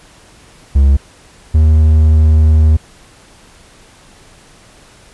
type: tone pair in turn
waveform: triangle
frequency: 69 / 77.9 Hz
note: C#2 / D#2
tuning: -7 / +3 cents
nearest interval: major second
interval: 210 cents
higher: second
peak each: -3 dBFS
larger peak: neither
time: 0.75-0.97 / 1.54-2.77 s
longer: second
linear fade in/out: 10 ms
effects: pink hiss -43 dBFS RMS until 5.13 s + resampled to 24000 Hz